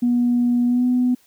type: tone with pitch glide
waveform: sine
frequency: 242.4 to 248.9 Hz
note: B3 to B3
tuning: -32 to +14 cents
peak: -14 dBFS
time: 0.02-1.15 s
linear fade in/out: 10 ms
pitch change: +46 cents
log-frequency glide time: 0.66-0.85 s
effects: tanh soft clip ceiling -10 dBFS + white hiss -57 dBFS RMS until 1.26 s